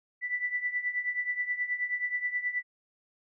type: tone with tremolo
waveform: sine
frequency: 1975.5 Hz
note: B6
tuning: in tune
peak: -25 dBFS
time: 0.21-2.63 s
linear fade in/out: 50 ms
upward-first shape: triangle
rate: 9.4 Hz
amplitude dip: 85%
effects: none